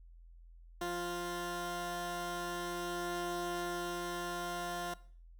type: tone pair together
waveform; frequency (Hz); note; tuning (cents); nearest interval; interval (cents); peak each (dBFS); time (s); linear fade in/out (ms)
15% pulse; 174.72 / 349.8; F3 / F4; +1 / +3; octave; 1202; -38 / -31; 0.81-4.94; 5
effects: noise-tail reverb RT60 0.5 s tail -19 dB re dry + added 42 Hz sine -53 dBFS peak until 5.39 s